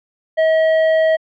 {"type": "tone with hard clipping", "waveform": "sine", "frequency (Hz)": 639, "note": "D#5", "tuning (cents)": 46, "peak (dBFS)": -13, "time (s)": [0.37, 1.17], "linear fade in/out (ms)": 20, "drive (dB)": 9, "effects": ["low-pass 3000 Hz 12 dB/octave"]}